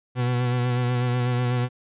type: tone with vibrato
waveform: 40% pulse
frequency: 123.47 Hz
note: B2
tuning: in tune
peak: -20 dBFS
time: 0.15-1.69 s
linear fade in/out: 50 ms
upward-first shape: sine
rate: 8.1 Hz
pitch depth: 29 cents each way
effects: resampled to 8000 Hz